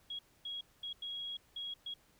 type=tone bursts at uneven times; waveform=sine; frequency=3308 Hz; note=G#7; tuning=8 cents flat; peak=-39 dBFS; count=6; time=0.1-0.19 / 0.45-0.61 / 0.83-0.93 / 1.02-1.37 / 1.56-1.74 / 1.86-1.94 s; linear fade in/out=5 ms; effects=pink hiss -68 dBFS RMS until 2.19 s